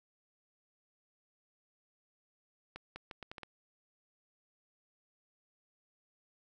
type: accelerating click train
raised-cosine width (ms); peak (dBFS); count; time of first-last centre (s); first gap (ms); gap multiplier
0.3; -28; 7; 2.76-3.433; 200; 0.76
effects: none